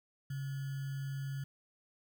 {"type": "tone with sample-and-hold", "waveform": "sine", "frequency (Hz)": 137.1, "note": "C#3", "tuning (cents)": -19, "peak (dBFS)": -36, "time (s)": [0.3, 1.44], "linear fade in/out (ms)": 5, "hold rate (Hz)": 1575, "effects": []}